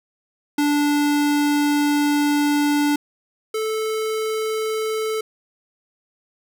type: tone pair in turn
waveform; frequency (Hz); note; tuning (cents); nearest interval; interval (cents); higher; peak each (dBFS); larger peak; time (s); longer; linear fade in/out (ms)
square; 292 / 437.5; D4 / A4; -10 / -10; perfect fifth; 700; second; -17 / -22; first; 0.58-2.96 / 3.54-5.21; first; 5
effects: none